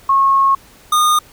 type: tone pair in turn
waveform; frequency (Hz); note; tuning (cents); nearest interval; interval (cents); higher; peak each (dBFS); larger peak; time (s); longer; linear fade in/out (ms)
sine / square; 1090 / 1223.5; C#6 / D#6; -29 / -29; major second; 200; second; -9 / -11; first; 0.09-0.55 / 0.92-1.19; first; 5
effects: pink hiss -45 dBFS RMS until 1.32 s